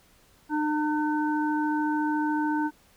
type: harmonic tone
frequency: 302.3 Hz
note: D#4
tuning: 50 cents flat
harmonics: 1 / 3 / 5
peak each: -25 / -29 / -34 dBFS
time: 0.49-2.71 s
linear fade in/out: 50 ms
effects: pink hiss -60 dBFS RMS until 2.96 s